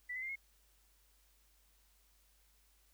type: tone with pitch steps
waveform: sine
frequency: 1973 / 2034 / 2098 / 2163 Hz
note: B6 / C7 / C7 / C#7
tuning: -2 / -50 / +4 / -43 cents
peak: -39 dBFS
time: 0.09-0.358 s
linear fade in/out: 10 ms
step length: 67 ms
effects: added 50 Hz sine -70 dBFS peak until 2.93 s + white hiss -72 dBFS RMS until 2.93 s